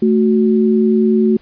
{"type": "tone pair together", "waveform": "sine", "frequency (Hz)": [220.3, 370], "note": ["A3", "F#4"], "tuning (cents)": [2, 0], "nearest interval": "major sixth", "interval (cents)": 898, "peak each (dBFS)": [-11, -14], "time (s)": [0.02, 1.37], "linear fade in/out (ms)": 5, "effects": ["pink hiss -50 dBFS RMS until 1.41 s", "resampled to 11025 Hz"]}